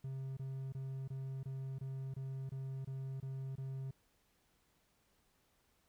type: tone bursts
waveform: triangle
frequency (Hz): 133.7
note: C3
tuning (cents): +38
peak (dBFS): -38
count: 11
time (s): 0.04-3.91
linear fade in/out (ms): 5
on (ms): 330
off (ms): 24
effects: pink hiss -75 dBFS RMS until 5.88 s